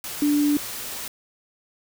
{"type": "tone in noise", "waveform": "sine", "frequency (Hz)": 292.5, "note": "D4", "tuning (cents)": -7, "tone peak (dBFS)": -17, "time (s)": [0.22, 0.57], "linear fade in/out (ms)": 2, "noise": "white", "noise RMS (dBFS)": -33, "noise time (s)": [0.04, 1.08], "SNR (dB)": 13, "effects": []}